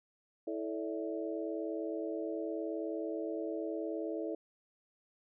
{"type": "harmonic tone with a mistuned harmonic", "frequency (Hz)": 108.9, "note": "A2", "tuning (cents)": -17, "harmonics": [3, 4, 5, 6], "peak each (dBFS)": [-38, -40, -42, -44], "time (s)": [0.47, 4.35], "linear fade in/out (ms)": 5, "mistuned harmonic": 5, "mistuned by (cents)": 92, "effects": []}